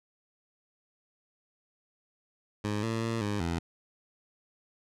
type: tone with pitch steps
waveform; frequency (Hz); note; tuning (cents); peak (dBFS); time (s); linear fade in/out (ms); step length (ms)
15% pulse; 104.6 / 113.2 / 114.4 / 103.2 / 84.3; G#2 / A2 / A#2 / G#2 / E2; +13 / +50 / -32 / -10 / +39; -23; 2.64-3.59; 5; 190
effects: low-pass 8000 Hz 12 dB/octave